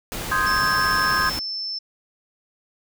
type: noise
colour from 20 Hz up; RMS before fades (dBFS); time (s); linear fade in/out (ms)
pink; -30; 0.12-1.39; 0
type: chord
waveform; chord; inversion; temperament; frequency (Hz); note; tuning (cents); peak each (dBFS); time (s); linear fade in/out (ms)
sine; Ab major seventh; first; equal; 1046.5 / 1244.5 / 1568 / 1661.2; C6 / Eb6 / G6 / Ab6; 0 / 0 / 0 / 0; -24; 0.31-1.3; 10
type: tone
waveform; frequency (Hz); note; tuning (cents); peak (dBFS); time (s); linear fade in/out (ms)
sine; 5300; E8; +9; -26; 0.46-1.79; 10
effects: none